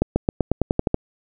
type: accelerating click train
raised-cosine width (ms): 2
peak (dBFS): -4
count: 10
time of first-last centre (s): 0.02-0.944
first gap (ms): 140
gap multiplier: 0.92
effects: none